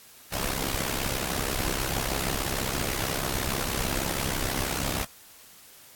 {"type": "noise with amplitude modulation", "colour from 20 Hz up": "pink", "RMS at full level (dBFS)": -26, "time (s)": [0.32, 5.05], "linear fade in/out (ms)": 10, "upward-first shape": "sine", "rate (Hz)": 66.3, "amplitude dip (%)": 80, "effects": ["white hiss -51 dBFS RMS until 5.95 s", "AAC 64 kbps"]}